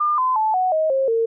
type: tone with pitch steps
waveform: sine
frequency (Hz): 1203 / 1023.4 / 870.5 / 740.5 / 629.9 / 535.9 / 455.9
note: D6 / C6 / A5 / F#5 / D#5 / C5 / A#4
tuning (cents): +41 / -39 / -19 / +1 / +21 / +41 / -39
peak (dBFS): -16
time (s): 0-1.26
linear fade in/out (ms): 10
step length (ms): 180
effects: none